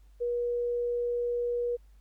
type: tone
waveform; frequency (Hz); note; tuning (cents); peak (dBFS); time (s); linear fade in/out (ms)
sine; 480.9; B4; -46; -27; 0.2-1.77; 20
effects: added 50 Hz sine -53 dBFS peak until 2 s + pink hiss -72 dBFS RMS until 2 s